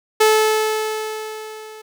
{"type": "tone with level ramp", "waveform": "sawtooth", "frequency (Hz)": 433.9, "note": "A4", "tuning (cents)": -24, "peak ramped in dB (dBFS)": [-6, -32], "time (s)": [0.2, 1.82], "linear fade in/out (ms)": 10, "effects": []}